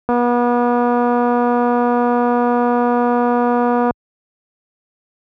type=click train; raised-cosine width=1 ms; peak=-4 dBFS; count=925; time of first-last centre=0.09-3.908 s; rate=242 Hz; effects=high-pass 60 Hz 12 dB/octave